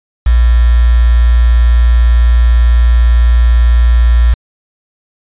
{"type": "tone with quantisation", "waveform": "sine", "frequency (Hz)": 59, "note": "A#1", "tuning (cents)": 22, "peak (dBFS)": -4, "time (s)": [0.26, 4.34], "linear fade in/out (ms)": 5, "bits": 4, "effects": ["resampled to 8000 Hz"]}